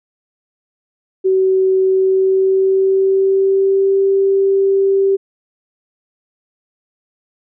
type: tone with pitch glide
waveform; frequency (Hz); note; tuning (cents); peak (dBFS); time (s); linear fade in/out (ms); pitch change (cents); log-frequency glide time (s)
sine; 378.7 to 390.5; F#4 to G4; +40 to -7; -10; 1.24-5.17; 20; +53; 1.81-4
effects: none